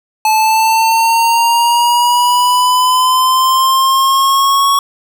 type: linear sweep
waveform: square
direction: up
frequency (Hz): 866 to 1114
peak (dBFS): -9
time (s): 0.25-4.79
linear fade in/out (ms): 2
effects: none

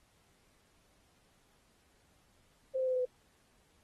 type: tone with pitch steps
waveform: sine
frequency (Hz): 523.3 / 517.9 / 512.5 / 507.2 / 502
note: C5 / C5 / C5 / B4 / B4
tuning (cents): 0 / -18 / -36 / +46 / +28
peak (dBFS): -29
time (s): 2.75-3.055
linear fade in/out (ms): 10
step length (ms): 61
effects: pink hiss -70 dBFS RMS until 3.83 s + AAC 32 kbps

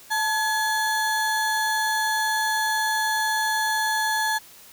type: ring-modulated tone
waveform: square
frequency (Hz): 1285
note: E6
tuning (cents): -45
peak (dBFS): -19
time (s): 0.1-4.39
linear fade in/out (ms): 20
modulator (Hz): 407
effects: white hiss -48 dBFS RMS until 4.72 s

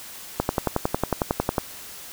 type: click train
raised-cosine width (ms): 1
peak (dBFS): -6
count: 14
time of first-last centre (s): 0.4-1.582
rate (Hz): 11
effects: white hiss -40 dBFS RMS until 2.12 s

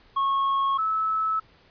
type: tone pair in turn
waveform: triangle / sine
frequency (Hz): 1095 / 1302.2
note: C#6 / E6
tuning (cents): -22 / -22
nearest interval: minor third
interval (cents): 300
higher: second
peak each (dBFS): -19 / -22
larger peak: first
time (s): 0.16-0.78 / 0.78-1.4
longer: neither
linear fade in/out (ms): 10
effects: pink hiss -57 dBFS RMS until 1.7 s + resampled to 11025 Hz

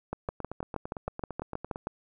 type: two click trains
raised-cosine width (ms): 1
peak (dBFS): -22 / -18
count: 14 / 12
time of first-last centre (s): 0.29-1.759 / 0.13-1.871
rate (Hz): 8.85 / 6.32
effects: none

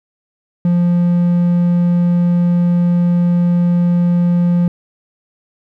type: tone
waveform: triangle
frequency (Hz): 174.61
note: F3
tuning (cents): 0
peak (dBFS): -8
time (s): 0.65-4.68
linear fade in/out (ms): 2
effects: none

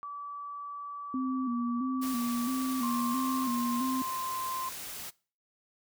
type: tone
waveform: sine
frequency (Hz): 1152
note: D6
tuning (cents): -34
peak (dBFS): -37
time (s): 0.03-3.44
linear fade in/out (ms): 0
type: tone with vibrato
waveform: sine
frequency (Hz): 250.1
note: B3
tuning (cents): +22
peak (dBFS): -29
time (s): 1.14-4.02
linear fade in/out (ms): 2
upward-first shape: square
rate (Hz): 1.5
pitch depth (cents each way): 70
type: noise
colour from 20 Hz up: white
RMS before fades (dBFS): -41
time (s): 2.01-5.11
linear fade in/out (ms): 20
type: tone with pitch glide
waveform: sine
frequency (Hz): 1065 to 1040.7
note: C6 to C6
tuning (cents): +30 to -10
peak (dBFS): -33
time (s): 2.83-4.69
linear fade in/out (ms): 2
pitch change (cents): -40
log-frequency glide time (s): 3.43-4.15
effects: noise-tail reverb RT60 0.4 s tail -23 dB re dry

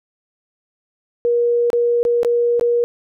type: tone with dropouts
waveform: sine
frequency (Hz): 476.2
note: A#4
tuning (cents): +37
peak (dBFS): -13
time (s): 1.25-2.84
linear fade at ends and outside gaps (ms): 0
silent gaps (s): 1.702-1.731 / 2.03-2.051 / 2.232-2.248 / 2.596-2.611
effects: none

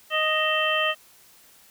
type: harmonic tone with a mistuned harmonic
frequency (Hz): 622.3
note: D#5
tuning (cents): 0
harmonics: 1 / 2 / 3 / 4 / 5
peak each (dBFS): -27 / -27 / -27 / -27 / -27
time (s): 0.1-0.95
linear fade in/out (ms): 50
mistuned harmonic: 4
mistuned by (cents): +120
effects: white hiss -54 dBFS RMS until 1.7 s

